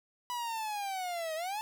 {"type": "linear two-way sweep", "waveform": "45% pulse", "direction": "down then up", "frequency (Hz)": [987.8, 622.3, 887], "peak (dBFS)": -34, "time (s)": [0.3, 1.61], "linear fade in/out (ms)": 0, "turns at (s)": 1.35, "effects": []}